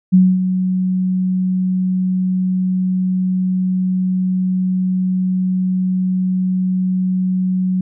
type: tone with ADSR envelope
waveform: sine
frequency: 185 Hz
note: F#3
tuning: in tune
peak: -5 dBFS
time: 0.12-7.81 s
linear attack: 22 ms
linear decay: 240 ms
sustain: -9 dB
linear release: 4 ms
effects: none